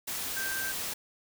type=tone in noise; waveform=sine; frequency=1568 Hz; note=G6; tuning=in tune; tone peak=-33 dBFS; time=0.36-0.72 s; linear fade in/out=10 ms; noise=white; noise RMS=-35 dBFS; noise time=0.07-0.94 s; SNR=-1 dB; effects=none